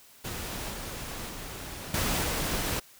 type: noise with level steps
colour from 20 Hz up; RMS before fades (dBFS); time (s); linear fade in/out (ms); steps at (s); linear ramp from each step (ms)
pink; -36 / -38 / -40 / -28 / -30; 0.24-2.8; 10; 0.71 / 1.29 / 1.94 / 2.24; 2
effects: white hiss -55 dBFS RMS until 2.99 s